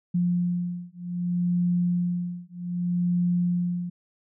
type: beating tone pair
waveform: sine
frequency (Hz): 175.9 / 176.54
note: F3 / F3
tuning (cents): +13 / +19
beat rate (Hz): 0.64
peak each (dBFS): -26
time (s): 0.14-3.9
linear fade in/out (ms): 10
effects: none